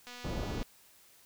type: click train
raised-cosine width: 0.2 ms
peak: -30 dBFS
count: 138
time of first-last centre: 0.07-0.629 s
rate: 245 Hz
type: low-pass noise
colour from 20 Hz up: pink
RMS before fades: -36 dBFS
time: 0.24-0.63 s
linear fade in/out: 10 ms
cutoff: 720 Hz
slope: 12 dB/octave
effects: white hiss -61 dBFS RMS until 1.25 s